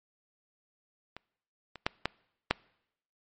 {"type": "clicks", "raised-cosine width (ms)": 0.3, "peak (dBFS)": [-26, -27, -10, -11, -7], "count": 5, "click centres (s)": [1.166, 1.757, 1.865, 2.056, 2.51], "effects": ["noise-tail reverb RT60 0.8 s tail -25 dB re dry", "MP3 32 kbps"]}